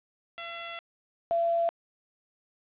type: tone pair in turn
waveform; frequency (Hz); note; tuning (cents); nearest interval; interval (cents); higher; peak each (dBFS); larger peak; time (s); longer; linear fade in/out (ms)
5% pulse / sine; 677 / 677; E5 / E5; +46 / +46; unison; 0; neither; -23; neither; 0.38-0.79 / 1.31-1.69; first; 0
effects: resampled to 8000 Hz + 9-bit